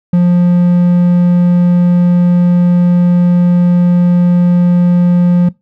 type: tone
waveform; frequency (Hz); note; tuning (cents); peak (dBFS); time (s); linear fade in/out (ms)
triangle; 176.2; F3; +16; -3; 0.13-5.49; 5
effects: noise-tail reverb RT60 0.2 s tail -21 dB re dry